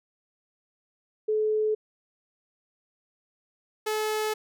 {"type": "tone pair in turn", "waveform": ["sine", "sawtooth"], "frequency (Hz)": [430.3, 430.3], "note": ["A4", "A4"], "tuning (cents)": [-39, -39], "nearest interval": "unison", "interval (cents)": 0, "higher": "neither", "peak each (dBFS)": -22, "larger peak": "neither", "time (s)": [[1.28, 1.75], [3.86, 4.34]], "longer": "second", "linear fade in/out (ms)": 10, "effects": []}